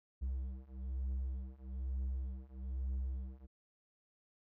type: beating tone pair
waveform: triangle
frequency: 64.5 / 65.6 Hz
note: C2 / C2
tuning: -24 / +5 cents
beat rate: 1.1 Hz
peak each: -39 / -38 dBFS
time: 0.21-3.47 s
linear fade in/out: 20 ms
effects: none